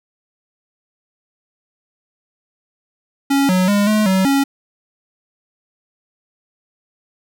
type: tone with pitch steps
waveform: square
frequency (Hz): 277.3 / 184.4 / 203.7 / 213.7 / 189.4 / 276.3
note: C#4 / F#3 / G#3 / G#3 / F#3 / C#4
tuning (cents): +1 / -6 / -33 / +50 / +41 / -6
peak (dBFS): -13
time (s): 3.3-4.44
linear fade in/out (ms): 10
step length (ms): 190
effects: none